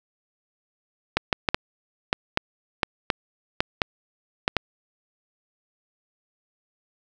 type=clicks; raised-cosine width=0.3 ms; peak=-3 dBFS; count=12; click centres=1.17 / 1.328 / 1.488 / 1.545 / 2.129 / 2.374 / 2.832 / 3.102 / 3.605 / 3.818 / 4.479 / 4.567 s; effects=none